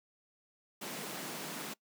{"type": "high-pass noise", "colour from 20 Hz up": "pink", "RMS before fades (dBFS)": -42, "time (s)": [0.81, 1.74], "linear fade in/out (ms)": 10, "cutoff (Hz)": 150, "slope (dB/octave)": 48, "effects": ["noise-tail reverb RT60 0.1 s tail -22 dB re dry"]}